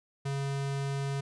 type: tone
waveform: square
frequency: 138.59 Hz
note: C#3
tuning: in tune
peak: -31 dBFS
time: 0.25-1.21 s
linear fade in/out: 10 ms
effects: resampled to 22050 Hz

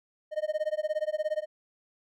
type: tone with tremolo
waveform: triangle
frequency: 615 Hz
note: D#5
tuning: 20 cents flat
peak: -22 dBFS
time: 0.31-1.46 s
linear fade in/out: 50 ms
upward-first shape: sine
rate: 17 Hz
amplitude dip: 100%
effects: none

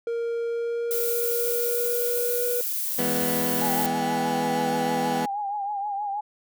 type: tone with pitch glide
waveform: triangle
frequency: 466.2 to 485.2 Hz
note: A#4 to B4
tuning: 0 to -31 cents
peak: -23 dBFS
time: 0.07-2.61 s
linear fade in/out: 2 ms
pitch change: +69 cents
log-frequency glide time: 0.47-2.46 s
type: noise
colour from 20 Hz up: violet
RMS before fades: -28 dBFS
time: 0.91-3.86 s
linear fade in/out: 0 ms
type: chord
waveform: 20% pulse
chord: E major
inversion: none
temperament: equal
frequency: 164.81 / 207.7 / 246.9 Hz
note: E3 / G#3 / B3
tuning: 0 / 0 / 0 cents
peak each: -27 / -27 / -22 dBFS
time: 2.98-5.26 s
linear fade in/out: 10 ms
type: tone with vibrato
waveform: sine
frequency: 814 Hz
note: G#5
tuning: 35 cents flat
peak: -26 dBFS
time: 3.61-6.21 s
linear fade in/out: 10 ms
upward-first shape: triangle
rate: 6.3 Hz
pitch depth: 72 cents each way
effects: none

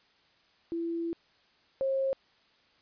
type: tone pair in turn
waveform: sine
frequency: 335.2 / 537.2 Hz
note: E4 / C5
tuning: +29 / +46 cents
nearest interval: minor sixth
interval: 817 cents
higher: second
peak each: -30 / -26 dBFS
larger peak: second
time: 0.72-1.13 / 1.81-2.13 s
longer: first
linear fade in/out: 0 ms
effects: white hiss -65 dBFS RMS until 2.81 s + resampled to 11025 Hz

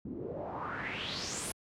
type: noise with low-pass filter sweep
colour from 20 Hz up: pink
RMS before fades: -38 dBFS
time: 0.05-1.52 s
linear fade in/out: 5 ms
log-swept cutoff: 250 to 11000 Hz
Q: 4.8
effects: high-pass 100 Hz 12 dB/octave

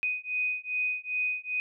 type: beating tone pair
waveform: sine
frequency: 2494 / 2496.5 Hz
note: D#7 / D#7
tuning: +3 / +5 cents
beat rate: 2.5 Hz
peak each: -31 dBFS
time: 0.03-1.6 s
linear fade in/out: 0 ms
effects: none

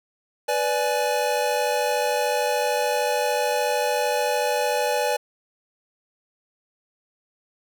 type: chord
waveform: square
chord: G# diminished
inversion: first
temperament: equal with one note detuned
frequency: 493.9 / 587.3 / 842.2 Hz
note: B4 / D5 / G#5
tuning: 0 / 0 / +24 cents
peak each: -26 dBFS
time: 0.48-5.17 s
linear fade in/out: 10 ms
effects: none

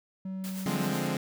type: tone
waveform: triangle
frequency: 189.5 Hz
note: F#3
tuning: 42 cents sharp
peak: -31 dBFS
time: 0.25-0.94 s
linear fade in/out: 5 ms
type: noise with tremolo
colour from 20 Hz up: white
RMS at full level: -42 dBFS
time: 0.44-1.07 s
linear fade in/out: 0 ms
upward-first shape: sine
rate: 8.1 Hz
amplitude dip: 50%
type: chord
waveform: sawtooth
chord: D half-diminished seventh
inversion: none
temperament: equal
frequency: 146.83 / 174.61 / 207.7 / 261.6 Hz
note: D3 / F3 / Ab3 / C4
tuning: 0 / 0 / 0 / 0 cents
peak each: -30 dBFS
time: 0.66-1.17 s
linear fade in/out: 2 ms
effects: none

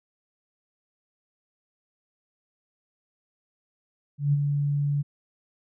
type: tone with ADSR envelope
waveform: sine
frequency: 143.8 Hz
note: D3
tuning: 36 cents flat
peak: -17 dBFS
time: 4.18-5.03 s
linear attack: 150 ms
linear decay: 31 ms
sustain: -5 dB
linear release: 23 ms
effects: none

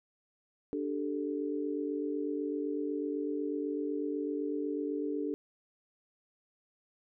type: chord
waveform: sine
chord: D suspended fourth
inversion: none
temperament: equal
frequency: 293.7 / 392 / 440 Hz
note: D4 / G4 / A4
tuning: 0 / 0 / 0 cents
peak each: -34 / -38 / -37 dBFS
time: 0.73-5.34 s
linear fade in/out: 0 ms
effects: none

